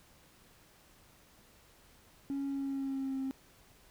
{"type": "tone with pitch glide", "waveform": "triangle", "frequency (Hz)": [277.2, 266.5], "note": ["C#4", "C4"], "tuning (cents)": [0, 32], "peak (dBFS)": -30, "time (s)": [2.3, 3.31], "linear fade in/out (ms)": 0, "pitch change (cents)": -68, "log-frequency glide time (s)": [2.46, 3.19], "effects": ["tanh soft clip ceiling -29 dBFS", "pink hiss -62 dBFS RMS until 3.9 s"]}